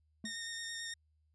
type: tone with exponential decay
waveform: triangle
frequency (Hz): 218.5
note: A3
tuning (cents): -12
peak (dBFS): -35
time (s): 0.24-0.36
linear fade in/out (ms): 2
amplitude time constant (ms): 25
type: tone with vibrato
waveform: 15% pulse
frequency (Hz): 1840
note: A#6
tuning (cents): -23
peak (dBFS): -34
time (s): 0.25-0.94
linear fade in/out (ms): 5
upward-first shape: square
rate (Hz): 9.1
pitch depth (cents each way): 10
effects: added 77 Hz sine -70 dBFS peak until 1.34 s + resampled to 24000 Hz